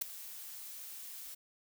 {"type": "noise with ADSR envelope", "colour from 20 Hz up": "blue", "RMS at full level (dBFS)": -30, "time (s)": [0.01, 1.35], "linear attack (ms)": 10, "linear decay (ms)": 5, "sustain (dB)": -17, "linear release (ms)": 11, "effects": []}